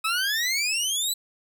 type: exponential sweep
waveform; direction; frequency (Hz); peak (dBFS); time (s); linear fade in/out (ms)
20% pulse; up; 1273 to 4050; -18; 0.04-1.14; 10
effects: none

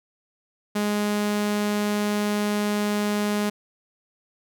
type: tone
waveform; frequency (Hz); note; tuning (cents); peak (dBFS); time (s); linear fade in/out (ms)
sawtooth; 207.7; G#3; 0; -18; 0.75-3.5; 10
effects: none

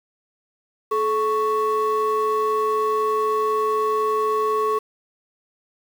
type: ring-modulated tone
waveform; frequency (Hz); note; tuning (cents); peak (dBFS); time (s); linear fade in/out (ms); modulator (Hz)
triangle; 770; G5; -31; -12; 0.91-4.79; 10; 339
effects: tanh soft clip ceiling -13 dBFS + 7-bit

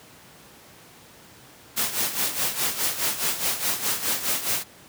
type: noise with tremolo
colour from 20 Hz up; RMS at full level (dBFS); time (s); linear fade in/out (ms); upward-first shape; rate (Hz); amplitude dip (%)
white; -23; 1.76-4.64; 20; sine; 4.8; 70
effects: pink hiss -49 dBFS RMS until 4.88 s + high-pass 100 Hz 12 dB/octave

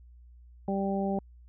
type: harmonic tone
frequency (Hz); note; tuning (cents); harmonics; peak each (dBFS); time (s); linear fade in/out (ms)
196; G3; 0; 1 / 2 / 3 / 4; -29 / -34 / -35 / -35; 0.68-1.19; 2
effects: added 60 Hz sine -50 dBFS peak until 1.48 s

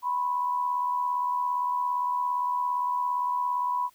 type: tone pair together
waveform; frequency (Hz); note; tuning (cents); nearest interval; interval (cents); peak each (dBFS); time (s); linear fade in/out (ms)
sine; 987.8 / 1065.3; B5 / C6; 0 / +31; minor second; 131; -25 / -34; 0.02-3.9; 50
effects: white hiss -62 dBFS RMS until 3.94 s

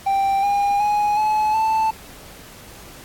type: tone with pitch steps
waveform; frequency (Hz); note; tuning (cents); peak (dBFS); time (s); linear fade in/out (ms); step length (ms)
triangle; 785 / 808 / 831.7 / 856 / 881.1; G5 / G#5 / G#5 / A5 / A5; +2 / -48 / +2 / -48 / +2; -14; 0.06-1.91; 10; 370
effects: pink hiss -42 dBFS RMS until 3.04 s + AAC 64 kbps

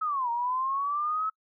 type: linear two-way sweep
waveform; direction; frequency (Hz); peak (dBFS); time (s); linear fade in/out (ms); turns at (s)
sine; down then up; 1300 to 929 to 1300; -26; 0.01-1.3; 10; 0.3
effects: noise-tail reverb RT60 0.1 s tail -26 dB re dry

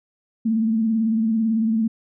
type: tone with vibrato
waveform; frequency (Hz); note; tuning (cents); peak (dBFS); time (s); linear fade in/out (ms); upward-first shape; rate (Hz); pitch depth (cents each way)
sine; 222.8; A3; +22; -17; 0.45-1.88; 10; sine; 18; 53
effects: none

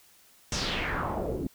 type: noise with low-pass filter sweep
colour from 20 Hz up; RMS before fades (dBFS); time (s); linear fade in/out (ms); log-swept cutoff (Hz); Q
pink; -31; 0.52-1.47; 2; 6600 to 270; 3.2
effects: white hiss -59 dBFS RMS until 1.54 s

